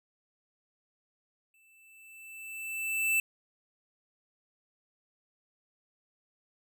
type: tone with exponential growth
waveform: square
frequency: 2649 Hz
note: E7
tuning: 8 cents sharp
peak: -24 dBFS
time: 1.54-3.2 s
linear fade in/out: 2 ms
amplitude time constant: 360 ms
effects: none